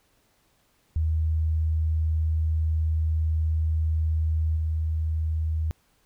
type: tone with level steps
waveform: sine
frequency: 79.2 Hz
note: D#2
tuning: 31 cents sharp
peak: -21 / -23 dBFS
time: 0.96-5.71 s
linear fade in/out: 0 ms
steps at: 4.56 s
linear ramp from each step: 10 ms
effects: pink hiss -66 dBFS RMS until 6.05 s